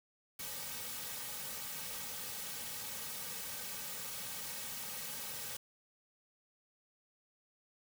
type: noise with comb filter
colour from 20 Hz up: white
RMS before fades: -43 dBFS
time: 0.39-5.57 s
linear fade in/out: 5 ms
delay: 2.9 ms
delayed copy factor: -1
effects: none